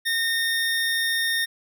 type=tone; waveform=25% pulse; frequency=1834 Hz; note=A#6; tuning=29 cents flat; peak=-18 dBFS; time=0.05-1.46 s; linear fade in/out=20 ms; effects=none